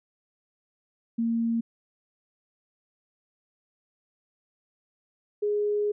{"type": "tone pair in turn", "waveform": "sine", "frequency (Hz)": [230.2, 415.4], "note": ["A#3", "G#4"], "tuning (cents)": [-22, 0], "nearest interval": "minor seventh", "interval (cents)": 1022, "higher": "second", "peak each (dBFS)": -23, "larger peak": "neither", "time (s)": [[1.18, 1.61], [5.42, 5.92]], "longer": "second", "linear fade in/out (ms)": 10, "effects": []}